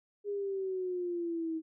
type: exponential sweep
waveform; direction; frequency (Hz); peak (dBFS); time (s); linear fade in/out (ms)
sine; down; 411.8 to 317.6; -32; 0.24-1.62; 50
effects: none